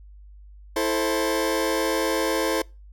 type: chord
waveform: sawtooth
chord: A minor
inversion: second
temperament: just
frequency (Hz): 330 / 440 / 528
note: E4 / A4 / C5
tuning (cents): +2 / 0 / +16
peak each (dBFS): -22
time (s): 0.76-2.62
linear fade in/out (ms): 5
effects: noise-tail reverb RT60 0.3 s tail -26 dB re dry + added 50 Hz sine -43 dBFS peak until 2.92 s